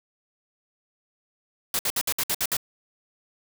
white noise bursts, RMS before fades -25 dBFS, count 8, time 1.74-2.568 s, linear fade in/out 2 ms, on 51 ms, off 60 ms, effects none

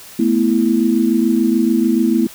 sine chord, A suspended second, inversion none, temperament equal, 220 / 246.9 / 329.6 Hz, A3 / B3 / E4, 0 / 0 / 0 cents, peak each -16 dBFS, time 0.19-2.27 s, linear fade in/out 5 ms, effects white hiss -38 dBFS RMS until 2.34 s

